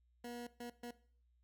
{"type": "tone bursts at uneven times", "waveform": "20% pulse", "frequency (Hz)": 240.2, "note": "B3", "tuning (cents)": -48, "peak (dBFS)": -40, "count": 3, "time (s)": [[0.24, 0.47], [0.6, 0.7], [0.83, 0.91]], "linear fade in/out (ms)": 5, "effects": ["noise-tail reverb RT60 0.5 s tail -18 dB re dry", "added 60 Hz sine -70 dBFS peak until 1.43 s"]}